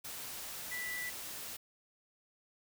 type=tone in noise; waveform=sine; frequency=1975.5 Hz; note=B6; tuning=in tune; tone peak=-38 dBFS; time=0.71-1.1 s; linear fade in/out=10 ms; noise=white; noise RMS=-44 dBFS; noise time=0.04-1.57 s; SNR=+3 dB; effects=none